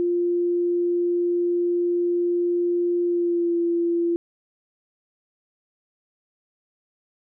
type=tone with pitch glide; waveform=sine; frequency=349.2 to 341.4 Hz; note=F4 to F4; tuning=0 to -39 cents; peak=-19 dBFS; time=0-4.16 s; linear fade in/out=0 ms; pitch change=-39 cents; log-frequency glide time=3.04-3.57 s; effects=none